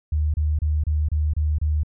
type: tone bursts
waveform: sine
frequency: 76 Hz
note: D#2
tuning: 40 cents flat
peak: -18 dBFS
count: 7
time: 0.12-1.834 s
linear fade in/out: 5 ms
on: 220 ms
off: 29 ms
effects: none